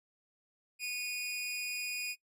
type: tone with amplitude modulation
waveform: sawtooth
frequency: 2469 Hz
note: D#7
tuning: 14 cents flat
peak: -29 dBFS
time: 0.79-2.16 s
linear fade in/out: 50 ms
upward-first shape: sine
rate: 251 Hz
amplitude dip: 55%
effects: noise-tail reverb RT60 0.1 s tail -22 dB re dry + resampled to 32000 Hz